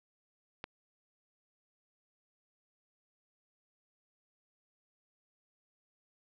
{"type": "click", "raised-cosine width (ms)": 0.3, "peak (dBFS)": -23, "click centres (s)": 0.641, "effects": ["low-pass 5000 Hz 12 dB/octave"]}